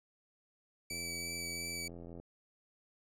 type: tone with vibrato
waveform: 15% pulse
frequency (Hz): 2300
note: D7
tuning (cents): -37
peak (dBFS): -32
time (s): 0.9-1.88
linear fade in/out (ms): 5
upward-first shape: sine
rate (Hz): 2.9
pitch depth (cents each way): 11
type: click train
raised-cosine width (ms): 2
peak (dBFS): -36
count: 111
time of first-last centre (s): 0.91-2.2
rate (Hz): 85.3
effects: none